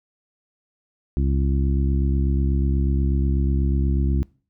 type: harmonic tone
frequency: 68.2 Hz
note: C#2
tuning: 28 cents flat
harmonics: 1 / 2 / 3 / 4 / 5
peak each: -19 / -25 / -29 / -31 / -33 dBFS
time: 1.17-4.23 s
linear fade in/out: 0 ms
effects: noise-tail reverb RT60 0.4 s tail -23 dB re dry